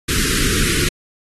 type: band-stop noise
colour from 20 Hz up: pink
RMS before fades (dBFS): -18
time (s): 0.08-0.89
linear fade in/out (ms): 10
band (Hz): 440 to 1300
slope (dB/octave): 48
effects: AAC 32 kbps